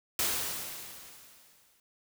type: noise with exponential decay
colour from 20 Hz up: white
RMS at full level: -28 dBFS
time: 0.19-1.8 s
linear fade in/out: 2 ms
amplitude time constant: 350 ms
effects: none